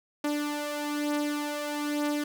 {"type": "beating tone pair", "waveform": "sawtooth", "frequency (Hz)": [293.7, 294.8], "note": ["D4", "D4"], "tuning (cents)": [0, 7], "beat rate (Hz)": 1.1, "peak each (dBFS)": [-30, -26], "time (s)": [0.24, 2.24], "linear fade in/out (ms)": 5, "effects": []}